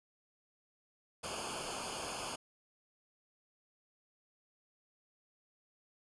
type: noise with comb filter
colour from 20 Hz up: pink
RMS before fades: -41 dBFS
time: 1.23-2.36 s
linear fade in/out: 10 ms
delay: 0.52 ms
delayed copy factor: -0.85
effects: resampled to 24000 Hz